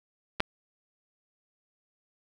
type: clicks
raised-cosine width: 0.3 ms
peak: -19 / -8 dBFS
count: 2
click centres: 0.399 / 0.404 s
effects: none